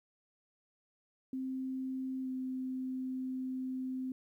sine tone with pitch glide, 261.6 to 258.7 Hz, C4 to C4, 0 to -19 cents, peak -35 dBFS, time 1.33-4.12 s, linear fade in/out 2 ms, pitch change -19 cents, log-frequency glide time 2.22-2.28 s, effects 12-bit

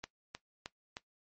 click train, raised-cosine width 0.2 ms, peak -23 dBFS, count 4, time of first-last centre 0.04-0.969 s, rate 3.23 Hz, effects noise-tail reverb RT60 0.1 s tail -17 dB re dry + MP3 32 kbps

